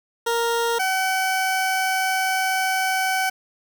20% pulse tone pair in turn, 466.2 / 758.1 Hz, A#4 / F#5, 0 / +42 cents, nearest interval minor sixth, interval 842 cents, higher second, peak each -15 dBFS, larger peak neither, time 0.26-0.79 / 0.79-3.3 s, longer second, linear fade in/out 10 ms, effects 7-bit

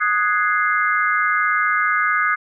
sine chord, Ab dominant seventh, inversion second, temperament equal, 1244.5 / 1480 / 1661.2 / 2093 Hz, Eb6 / Gb6 / Ab6 / C7, 0 / 0 / 0 / 0 cents, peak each -19 / -22 / -22 / -23 dBFS, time 0-2.36 s, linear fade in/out 20 ms, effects none

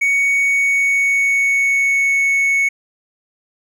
triangle tone with pitch glide, 2233 to 2212 Hz, C#7 to C#7, +12 to -4 cents, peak -11 dBFS, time 0.01-2.69 s, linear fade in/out 10 ms, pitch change -16 cents, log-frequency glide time 0.36-2.21 s, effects none

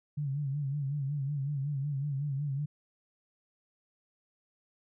sine tone with vibrato, 141.3 Hz, C#3, 34 cents sharp, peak -30 dBFS, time 0.17-2.66 s, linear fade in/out 10 ms, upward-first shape sine, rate 5.4 Hz, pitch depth 90 cents each way, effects none

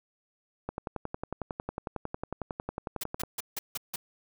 click train, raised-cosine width 1 ms, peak -19 dBFS, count 29, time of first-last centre 0.69-3.235 s, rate 11 Hz
white noise bursts, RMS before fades -34 dBFS, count 6, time 3.01-3.96 s, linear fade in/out 5 ms, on 25 ms, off 160 ms
effects none

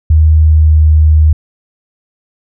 sine tone with pitch glide, 78.2 to 77.39 Hz, D#2 to D#2, +9 to -9 cents, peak -3 dBFS, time 0.1-1.33 s, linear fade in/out 5 ms, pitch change -18 cents, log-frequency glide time 0.36-0.83 s, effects none

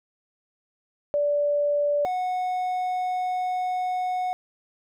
sine / triangle tone pair in turn, 582 / 733.3 Hz, D5 / F#5, -16 / -16 cents, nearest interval major third, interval 400 cents, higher second, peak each -20 / -22 dBFS, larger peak first, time 1.14-2.05 / 2.05-4.33 s, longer second, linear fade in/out 0 ms, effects none

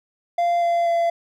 triangle tone with pitch steps, 692 / 686 / 680.1 Hz, F5 / F5 / F5, -16 / -31 / -46 cents, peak -15 dBFS, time 0.38-1.1 s, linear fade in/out 5 ms, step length 240 ms, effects none

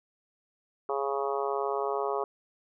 harmonic tone, 138.59 Hz, C#3, in tune, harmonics 3 / 4 / 5 / 6 / 7 / 8 / 9, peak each -31 / -36 / -35 / -37 / -38 / -36 / -40 dBFS, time 0.89-2.24 s, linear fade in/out 2 ms, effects none

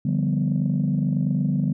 sine chord, G dominant seventh, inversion second, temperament equal, 146.83 / 174.61 / 196 / 246.9 Hz, D3 / F3 / G3 / B3, 0 / 0 / 0 / 0 cents, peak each -22 / -26 / -24 / -26 dBFS, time 0.05-1.73 s, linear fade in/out 5 ms, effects tanh soft clip ceiling -13 dBFS

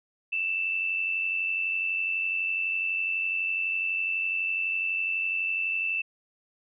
sine tone pair together, 2643 / 2735 Hz, E7 / F7, +4 / -37 cents, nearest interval minor second, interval 59 cents, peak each -26 / -35 dBFS, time 0.32-6.02 s, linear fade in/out 10 ms, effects none

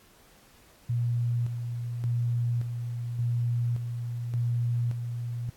sine tone with tremolo, 119.4 Hz, A#2, 42 cents sharp, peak -24 dBFS, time 0.89-5.5 s, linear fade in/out 10 ms, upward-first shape square, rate 0.87 Hz, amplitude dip 50%, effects pink hiss -58 dBFS RMS until 5.56 s + AAC 64 kbps

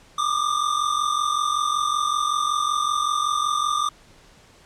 square tone pair together, 1174.7 / 1220 Hz, D6 / D#6, 0 / -34 cents, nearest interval minor second, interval 66 cents, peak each -24 dBFS, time 0.18-3.89 s, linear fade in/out 5 ms, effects pink hiss -52 dBFS RMS until 4.65 s + low-pass 8000 Hz 12 dB/octave

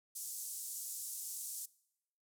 pink band-pass noise, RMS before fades -44 dBFS, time 0.15-1.66 s, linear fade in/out 10 ms, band 6700 to 14000 Hz, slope 24 dB/octave, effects noise-tail reverb RT60 0.8 s tail -22 dB re dry

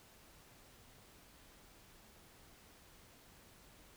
silence, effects pink hiss -62 dBFS RMS until 3.96 s

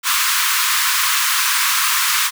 pink high-pass noise, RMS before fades -17 dBFS, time 0.03-2.31 s, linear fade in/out 50 ms, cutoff 980 Hz, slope 96 dB/octave, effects none

